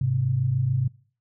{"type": "tone pair together", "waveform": "sine", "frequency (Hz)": [103.83, 130.82], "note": ["G#2", "C3"], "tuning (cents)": [0, 0], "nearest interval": "major third", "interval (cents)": 400, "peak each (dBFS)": [-27, -21], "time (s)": [0.01, 0.88], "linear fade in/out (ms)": 5, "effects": ["noise-tail reverb RT60 0.5 s tail -25 dB re dry"]}